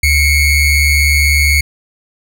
square ring-modulated tone, 1122 Hz, C#6, 21 cents sharp, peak -6 dBFS, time 0.03-1.61 s, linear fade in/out 5 ms, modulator 1050 Hz, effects none

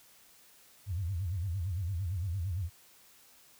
sine tone with vibrato, 91 Hz, F#2, 28 cents flat, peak -31 dBFS, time 0.86-2.7 s, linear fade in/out 50 ms, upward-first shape sine, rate 8.8 Hz, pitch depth 200 cents each way, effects white hiss -60 dBFS RMS until 3.59 s

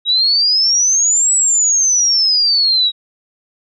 sine exponential two-way sweep, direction up then down, 3809 to 7902 to 3809 Hz, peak -10 dBFS, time 0.05-2.92 s, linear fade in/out 50 ms, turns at 1.34 s, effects none

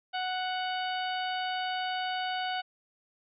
harmonic tone with a mistuned harmonic, 740 Hz, F#5, in tune, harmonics 1 / 2 / 3 / 4 / 5 / 6, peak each -32 / -37 / -43 / -38 / -44 / -46 dBFS, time 0.13-2.62 s, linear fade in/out 20 ms, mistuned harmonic 6, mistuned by +34 cents, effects none

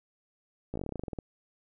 slowing click train, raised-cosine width 2 ms, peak -22 dBFS, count 15, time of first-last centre 0.74-1.188 s, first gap 16 ms, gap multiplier 1.1, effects none

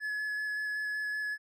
triangle tone with vibrato, 1704 Hz, G#6, 44 cents sharp, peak -30 dBFS, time 0-1.38 s, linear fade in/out 50 ms, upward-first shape square, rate 5.3 Hz, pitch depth 8 cents each way, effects none

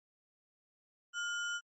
sine tone with sample-and-hold, 1412 Hz, F6, 19 cents sharp, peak -34 dBFS, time 1.13-1.61 s, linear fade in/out 50 ms, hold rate 4410 Hz, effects MP3 32 kbps

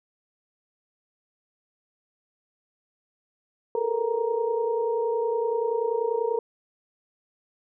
sine tone cluster, 423 / 453 / 483.4 / 935 Hz, G#4 / A#4 / B4 / A#5, +32 / -50 / -37 / +5 cents, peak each -33 / -25 / -29 / -32 dBFS, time 3.75-6.39 s, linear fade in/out 2 ms, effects none

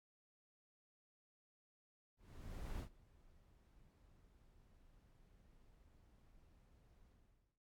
brown noise with ADSR envelope, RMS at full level -44 dBFS, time 2.17-7.59 s, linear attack 630 ms, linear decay 87 ms, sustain -24 dB, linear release 530 ms, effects noise-tail reverb RT60 0.2 s tail -20 dB re dry + AAC 64 kbps

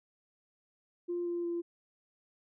sine tone with pitch steps, 349.2 / 346 / 342.8 Hz, F4 / F4 / F4, 0 / -16 / -32 cents, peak -31 dBFS, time 1.08-1.62 s, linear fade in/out 20 ms, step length 180 ms, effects tanh soft clip ceiling -27 dBFS

